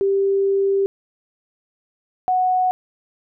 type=tone pair in turn; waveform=sine; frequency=393 / 738 Hz; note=G4 / F#5; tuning=+4 / -5 cents; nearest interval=major seventh; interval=1091 cents; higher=second; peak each=-15 dBFS; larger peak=neither; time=0.01-0.86 / 2.28-2.71 s; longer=first; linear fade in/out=0 ms; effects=none

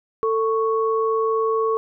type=tone pair together; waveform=sine; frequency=446 / 1108.7 Hz; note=A4 / C#6; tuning=+23 / 0 cents; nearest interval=octave + major third; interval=1577 cents; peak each=-19 / -23 dBFS; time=0.23-1.77 s; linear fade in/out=0 ms; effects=none

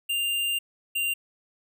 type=tone pair in turn; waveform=square; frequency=2794 / 2782 Hz; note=F7 / F7; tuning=0 / -7 cents; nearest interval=unison; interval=7 cents; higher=first; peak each=-25 dBFS; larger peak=neither; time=0.09-0.59 / 0.95-1.14 s; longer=first; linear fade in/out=10 ms; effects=none

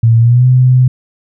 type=tone with pitch glide; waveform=sine; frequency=114.7 to 127.27 Hz; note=A#2 to C3; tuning=-28 to -48 cents; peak=-4 dBFS; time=0.03-0.88 s; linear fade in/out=5 ms; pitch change=+180 cents; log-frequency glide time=0.19-0.46 s; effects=none

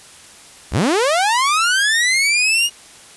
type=linear sweep; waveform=sawtooth; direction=up; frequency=36.71 to 2891 Hz; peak=-10 dBFS; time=0.71-2.7 s; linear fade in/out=50 ms; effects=white hiss -42 dBFS RMS until 3.16 s + resampled to 24000 Hz

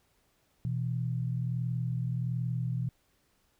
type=tone pair together; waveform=sine; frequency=123.47 / 164.81 Hz; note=B2 / E3; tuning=0 / 0 cents; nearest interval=perfect fourth; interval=500 cents; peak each=-30 / -35 dBFS; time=0.65-2.89 s; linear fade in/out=0 ms; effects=pink hiss -71 dBFS RMS until 3.59 s

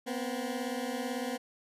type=beating tone pair; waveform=20% pulse; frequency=240.7 / 258.7 Hz; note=B3 / C4; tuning=-44 / -19 cents; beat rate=18 Hz; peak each=-31 dBFS; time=0.06-1.38 s; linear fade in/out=20 ms; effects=resampled to 32000 Hz

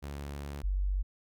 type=tone pair in turn; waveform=sawtooth / sine; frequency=71.2 / 47.65 Hz; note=C#2 / G1; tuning=+47 / -48 cents; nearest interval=perfect fifth; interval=695 cents; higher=first; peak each=-34 / -27 dBFS; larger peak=second; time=0.02-0.63 / 0.63-1.03 s; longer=first; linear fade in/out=20 ms; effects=none

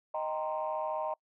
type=chord; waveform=sine; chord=C minor seventh; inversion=first; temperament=equal; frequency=622.3 / 784 / 932.3 / 1046.5 Hz; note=Eb5 / G5 / Bb5 / C6; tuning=0 / 0 / 0 / 0 cents; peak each=-34 / -38 / -36 / -40 dBFS; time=0.14-1.14 s; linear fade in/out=5 ms; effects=noise-tail reverb RT60 0.1 s tail -26 dB re dry + tanh soft clip ceiling -23 dBFS

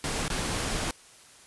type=noise with dropouts; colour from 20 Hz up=pink; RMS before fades=-30 dBFS; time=0.04-0.91 s; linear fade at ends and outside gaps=1 ms; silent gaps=0.281-0.301 s; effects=white hiss -53 dBFS RMS until 1.46 s + resampled to 24000 Hz

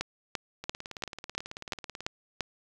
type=two click trains; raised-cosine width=0.2 ms; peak=-13 / -22 dBFS; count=8 / 26; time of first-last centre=0.01-2.407 / 0.64-2.006 s; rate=2.92 / 18.3 Hz; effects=9-bit

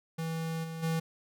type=tone with level steps; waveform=square; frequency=162.9 Hz; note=E3; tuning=20 cents flat; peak=-33 / -38 / -29 dBFS; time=0.18-1 s; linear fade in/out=10 ms; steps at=0.63 / 0.82 s; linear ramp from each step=20 ms; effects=none

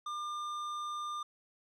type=tone with tanh clipping; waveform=sine; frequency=1200 Hz; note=D6; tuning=37 cents sharp; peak=-38 dBFS; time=0.06-1.23 s; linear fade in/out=5 ms; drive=12 dB; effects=none

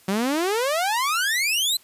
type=exponential sweep; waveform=sawtooth; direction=up; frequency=185 to 4131 Hz; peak=-17 dBFS; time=0.08-1.77 s; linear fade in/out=5 ms; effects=white hiss -54 dBFS RMS until 1.83 s + resampled to 32000 Hz

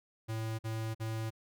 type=tone bursts; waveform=square; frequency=111.4 Hz; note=A2; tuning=22 cents sharp; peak=-35 dBFS; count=3; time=0.28-1.306 s; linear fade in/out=20 ms; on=310 ms; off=48 ms; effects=none

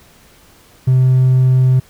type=tone; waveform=triangle; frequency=129 Hz; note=C3; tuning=24 cents flat; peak=-5 dBFS; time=0.87-1.8 s; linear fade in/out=10 ms; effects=tanh soft clip ceiling -3 dBFS + pink hiss -47 dBFS RMS until 1.89 s

